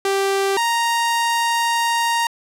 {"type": "tone pair in turn", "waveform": "sawtooth", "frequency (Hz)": [392, 932.3], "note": ["G4", "A#5"], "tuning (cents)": [0, 0], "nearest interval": "octave + minor third", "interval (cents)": 1500, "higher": "second", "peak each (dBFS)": -13, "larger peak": "neither", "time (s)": [[0.05, 0.57], [0.57, 2.27]], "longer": "second", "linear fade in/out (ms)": 2, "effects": ["low-pass 12000 Hz 12 dB/octave"]}